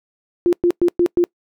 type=tone bursts; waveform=sine; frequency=349.2 Hz; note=F4; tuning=in tune; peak=-11 dBFS; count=5; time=0.46-1.24 s; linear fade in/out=0 ms; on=68 ms; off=110 ms; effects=noise-tail reverb RT60 0.1 s tail -25 dB re dry